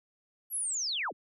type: linear sweep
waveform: sine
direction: down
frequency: 11840 to 82.9 Hz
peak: -30 dBFS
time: 0.5-1.13 s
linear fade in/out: 50 ms
effects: none